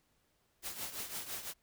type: noise with tremolo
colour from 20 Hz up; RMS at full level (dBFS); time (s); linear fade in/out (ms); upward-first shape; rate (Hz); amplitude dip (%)
white; -39; 0.62-1.54; 50; triangle; 5.9; 75
effects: pink hiss -75 dBFS RMS until 1.62 s